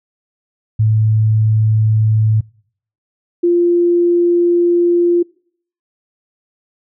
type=tone pair in turn; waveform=sine; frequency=109.1 / 347.2 Hz; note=A2 / F4; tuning=-14 / -10 cents; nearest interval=octave + minor sixth; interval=2004 cents; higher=second; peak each=-9 dBFS; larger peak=neither; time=0.79-2.41 / 3.43-5.23 s; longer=second; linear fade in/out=10 ms; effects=noise-tail reverb RT60 0.6 s tail -26 dB re dry